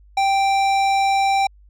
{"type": "tone with hard clipping", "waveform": "sine", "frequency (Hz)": 784, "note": "G5", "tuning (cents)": 0, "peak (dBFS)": -17, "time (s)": [0.17, 1.47], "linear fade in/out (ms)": 5, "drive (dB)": 14, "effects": ["added 50 Hz sine -46 dBFS peak until 1.69 s"]}